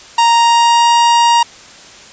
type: tone with pitch glide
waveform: 45% pulse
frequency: 932.3 to 940.4 Hz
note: A#5 to A#5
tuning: 0 to +15 cents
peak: -7 dBFS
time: 0.18-1.43 s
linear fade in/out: 5 ms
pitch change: +15 cents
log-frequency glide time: 0.31-0.89 s
effects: white hiss -37 dBFS RMS until 2.12 s + resampled to 16000 Hz